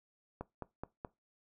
click train, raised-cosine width 1 ms, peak -26 dBFS, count 4, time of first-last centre 0.41-1.048 s, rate 4.7 Hz, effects noise-tail reverb RT60 0.2 s tail -20 dB re dry

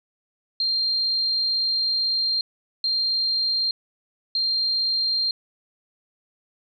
sine tone bursts at uneven times, 4186 Hz, C8, in tune, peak -20 dBFS, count 3, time 0.6-2.41 / 2.84-3.71 / 4.35-5.31 s, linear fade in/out 2 ms, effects none

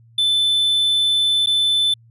triangle tone with dropouts, 3520 Hz, A7, in tune, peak -13 dBFS, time 0.18-1.94 s, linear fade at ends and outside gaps 5 ms, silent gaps 1.461-1.47 s, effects added 115 Hz sine -47 dBFS peak until 2.1 s + resampled to 32000 Hz

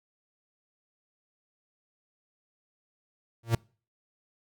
45% pulse tone with exponential growth, 115.5 Hz, A#2, 16 cents flat, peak -19 dBFS, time 3.43-3.55 s, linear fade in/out 5 ms, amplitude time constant 24 ms, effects noise-tail reverb RT60 0.4 s tail -26 dB re dry

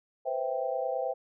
sine chord, C major seventh, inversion third, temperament equal, 493.9 / 523.3 / 659.3 / 784 Hz, B4 / C5 / E5 / G5, 0 / 0 / 0 / 0 cents, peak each -37 / -32 / -34 / -35 dBFS, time 0.25-1.14 s, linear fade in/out 20 ms, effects none

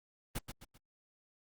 pink noise with echo, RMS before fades -36 dBFS, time 0.35-0.39 s, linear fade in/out 10 ms, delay 130 ms, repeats 3, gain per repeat -8 dB, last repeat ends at 0.78 s, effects Opus 32 kbps

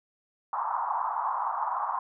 white band-pass noise, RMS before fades -30 dBFS, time 0.53-1.99 s, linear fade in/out 2 ms, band 820 to 1100 Hz, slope 48 dB/octave, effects none

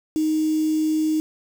sine tone with quantisation, 311.6 Hz, D#4, 3 cents sharp, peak -18 dBFS, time 0.16-1.2 s, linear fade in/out 0 ms, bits 6, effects none

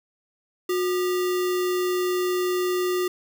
sine tone with sample-and-hold, 362.6 Hz, F#4, 35 cents flat, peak -21 dBFS, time 0.69-3.08 s, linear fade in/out 5 ms, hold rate 1575 Hz, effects none

